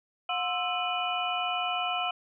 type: tone cluster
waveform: sine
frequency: 721 / 1050 / 1322 / 2466 / 2967 Hz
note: F#5 / C6 / E6 / D#7 / F#7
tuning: -45 / +6 / +5 / -16 / +4 cents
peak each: -31 / -38 / -34 / -35 / -34 dBFS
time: 0.29-2.11 s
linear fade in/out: 5 ms
effects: none